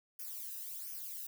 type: noise with flanger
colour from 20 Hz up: violet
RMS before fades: -44 dBFS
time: 0.19-1.27 s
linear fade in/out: 5 ms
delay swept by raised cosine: 0.25 to 0.92 ms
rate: 1.4 Hz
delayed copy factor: -0.8
effects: none